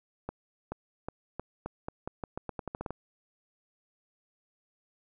accelerating click train, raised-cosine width 1 ms, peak -21 dBFS, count 16, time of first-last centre 0.29-2.906 s, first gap 430 ms, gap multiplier 0.85, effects none

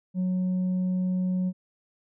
triangle tone with tanh clipping, 183.7 Hz, F#3, 12 cents flat, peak -24 dBFS, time 0.14-1.53 s, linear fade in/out 50 ms, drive 7 dB, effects none

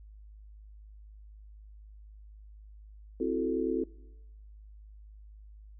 sine chord, F# half-diminished seventh, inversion second, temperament equal, 261.6 / 329.6 / 370 / 440 Hz, C4 / E4 / F#4 / A4, 0 / 0 / 0 / 0 cents, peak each -33 dBFS, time 3.2-3.84 s, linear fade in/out 5 ms, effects noise-tail reverb RT60 1.0 s tail -23 dB re dry + added 52 Hz sine -48 dBFS peak until 5.79 s

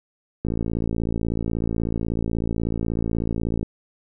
click train, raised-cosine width 3 ms, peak -12 dBFS, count 180, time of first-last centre 0.45-3.629 s, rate 56.3 Hz, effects none

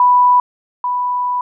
sine tone pair in turn, 987.8 / 987.8 Hz, B5 / B5, 0 / 0 cents, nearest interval unison, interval 0 cents, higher neither, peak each -7 / -15 dBFS, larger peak first, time 0-0.4 / 0.84-1.41 s, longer second, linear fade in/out 2 ms, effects none

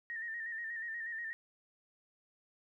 sine tone with vibrato, 1834 Hz, A#6, 29 cents flat, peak -38 dBFS, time 0.1-1.33 s, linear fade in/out 0 ms, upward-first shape square, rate 8.3 Hz, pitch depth 44 cents each way, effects 13-bit

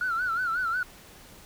sine tone with vibrato, 1415 Hz, F6, 22 cents sharp, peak -24 dBFS, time 0.01-0.83 s, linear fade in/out 2 ms, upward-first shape sine, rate 5.5 Hz, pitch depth 120 cents each way, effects tanh soft clip ceiling -21 dBFS + pink hiss -50 dBFS RMS until 1.45 s

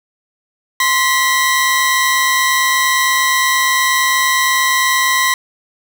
sawtooth tone pair together, 1046.5 / 1944.4 Hz, C6 / B6, 0 / -28 cents, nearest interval major seventh, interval 1072 cents, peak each -11 dBFS, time 0.8-5.34 s, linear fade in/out 2 ms, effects none

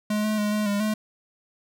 square tone with pitch steps, 210.9 / 214.4 / 208.8 / 211.5 / 203.1 / 214.4 Hz, G#3 / A3 / G#3 / G#3 / G#3 / A3, +27 / -45 / +10 / +32 / -38 / -45 cents, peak -23 dBFS, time 0.1-0.94 s, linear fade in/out 5 ms, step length 140 ms, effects none

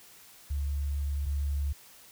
sine tone pair in turn, 71.1 / 71.1 Hz, C#2 / C#2, +45 / +45 cents, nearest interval unison, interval 0 cents, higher neither, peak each -28 / -27 dBFS, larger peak second, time 0.5-1.26 / 1.26-1.73 s, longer first, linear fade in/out 10 ms, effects white hiss -54 dBFS RMS until 2.11 s

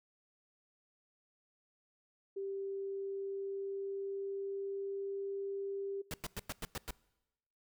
sine tone with pitch glide, 392 to 395 Hz, G4 to G4, 0 to +13 cents, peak -37 dBFS, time 2.36-6.02 s, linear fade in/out 10 ms, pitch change +13 cents, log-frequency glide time 2.66-5.3 s
pink noise bursts, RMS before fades -40 dBFS, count 7, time 6.11-6.906 s, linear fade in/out 0 ms, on 28 ms, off 100 ms
effects noise-tail reverb RT60 1.0 s tail -23 dB re dry

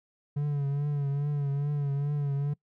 triangle tone with vibrato, 143.1 Hz, D3, 45 cents flat, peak -24 dBFS, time 0.36-2.54 s, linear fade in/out 10 ms, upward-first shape triangle, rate 2.4 Hz, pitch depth 57 cents each way, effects noise-tail reverb RT60 0.1 s tail -24 dB re dry

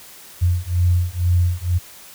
sine beating tone pair, 87.31 / 89.41 Hz, F2 / F2, 0 / +41 cents, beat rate 2.1 Hz, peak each -18 dBFS, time 0.41-1.79 s, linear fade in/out 20 ms, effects white hiss -42 dBFS RMS until 2.14 s

